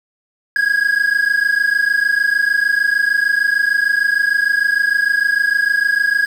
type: tone pair together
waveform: triangle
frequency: 1634 / 1660.6 Hz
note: G#6 / G#6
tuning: -29 / -1 cents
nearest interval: unison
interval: 28 cents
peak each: -14 dBFS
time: 0.56-6.26 s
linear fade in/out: 2 ms
effects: 7-bit